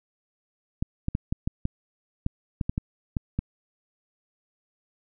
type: clicks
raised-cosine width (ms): 5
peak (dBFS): -13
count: 12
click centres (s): 0.825 / 1.084 / 1.151 / 1.325 / 1.475 / 1.654 / 2.264 / 2.612 / 2.695 / 2.779 / 3.168 / 3.39
effects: none

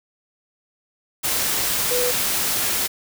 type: tone in noise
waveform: sine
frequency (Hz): 493.9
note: B4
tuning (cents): 0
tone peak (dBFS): -21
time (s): 1.9-2.12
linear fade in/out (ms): 20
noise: white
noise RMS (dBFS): -22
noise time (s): 1.23-2.88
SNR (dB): -2
effects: none

